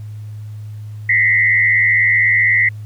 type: tone with frequency modulation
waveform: sine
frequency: 2006 Hz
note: B6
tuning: 26 cents sharp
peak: -10 dBFS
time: 1.09-2.69 s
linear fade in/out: 5 ms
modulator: 84.1 Hz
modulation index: 1.3
effects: added 106 Hz sine -27 dBFS peak until 2.85 s + pink hiss -53 dBFS RMS until 2.85 s